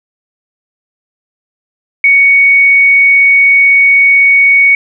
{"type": "tone", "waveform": "sine", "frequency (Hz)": 2231, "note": "C#7", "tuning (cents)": 11, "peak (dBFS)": -3, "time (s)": [2.04, 4.75], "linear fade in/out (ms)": 2, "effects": []}